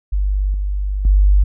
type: tone with level steps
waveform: sine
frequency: 49.2 Hz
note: G1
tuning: 7 cents sharp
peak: -14 / -17 / -8 dBFS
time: 0.12-1.44 s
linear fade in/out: 10 ms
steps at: 0.54 / 1.05 s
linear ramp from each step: 2 ms
effects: none